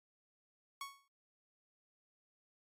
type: tone with exponential decay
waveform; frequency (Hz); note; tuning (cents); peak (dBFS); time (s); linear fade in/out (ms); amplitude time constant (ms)
sawtooth; 1108.7; C#6; 0; -36; 0.81-1.08; 2; 57
effects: AAC 48 kbps

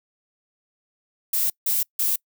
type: noise bursts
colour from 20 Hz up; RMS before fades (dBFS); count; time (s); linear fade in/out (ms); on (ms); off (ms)
violet; -22; 3; 1.33-2.16; 5; 170; 160
effects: noise-tail reverb RT60 0.1 s tail -26 dB re dry

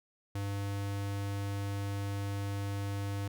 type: tone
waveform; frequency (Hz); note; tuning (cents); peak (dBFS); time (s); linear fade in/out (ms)
square; 100; G2; +35; -34; 0.35-3.28; 5
effects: none

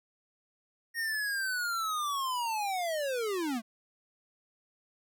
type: linear sweep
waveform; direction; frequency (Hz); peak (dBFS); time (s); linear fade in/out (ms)
square; down; 1864.7 to 212.7; -31; 0.94-3.62; 50
effects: none

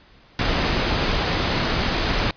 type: noise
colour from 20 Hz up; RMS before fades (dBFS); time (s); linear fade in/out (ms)
pink; -21; 0.39-2.31; 2
effects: pink hiss -52 dBFS RMS until 2.36 s + resampled to 11025 Hz

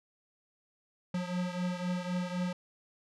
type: beating tone pair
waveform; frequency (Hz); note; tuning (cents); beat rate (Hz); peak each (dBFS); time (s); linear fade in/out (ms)
square; 178.5 / 182.4; F3 / F#3; +38 / -24; 3.9; -34 / -38; 1.14-2.53; 5
effects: low-pass 6000 Hz 12 dB/octave

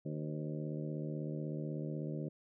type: harmonic tone with a mistuned harmonic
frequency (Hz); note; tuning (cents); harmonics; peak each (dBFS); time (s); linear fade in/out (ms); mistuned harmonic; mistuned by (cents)
76.2; D#2; -36; 2 / 3 / 4 / 5 / 6 / 7 / 8; -39 / -45 / -45 / -47 / -53 / -49 / -53; 0.05-2.29; 10; 6; +68
effects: none

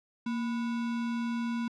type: tone with sample-and-hold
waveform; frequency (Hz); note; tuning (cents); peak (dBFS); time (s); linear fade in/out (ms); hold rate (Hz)
sine; 233.1; A#3; 0; -29; 0.26-1.68; 5; 1225
effects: low-pass 4000 Hz 12 dB/octave

